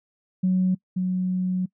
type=tone pair in turn; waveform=sine; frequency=185 / 183.83 Hz; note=F#3 / F#3; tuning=0 / -11 cents; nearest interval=unison; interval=11 cents; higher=first; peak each=-17 / -21 dBFS; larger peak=first; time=0.43-0.75 / 0.96-1.66 s; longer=second; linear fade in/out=10 ms; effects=noise-tail reverb RT60 0.1 s tail -24 dB re dry + tanh soft clip ceiling -13 dBFS